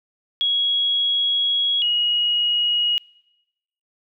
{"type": "tone pair in turn", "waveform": "sine", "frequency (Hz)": [3322, 2893], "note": ["G#7", "F#7"], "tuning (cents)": [0, -40], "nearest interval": "major second", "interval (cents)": 240, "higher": "first", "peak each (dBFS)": -17, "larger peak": "neither", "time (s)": [[0.41, 1.82], [1.82, 2.98]], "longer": "first", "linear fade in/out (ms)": 0, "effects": ["noise-tail reverb RT60 1.0 s tail -25 dB re dry"]}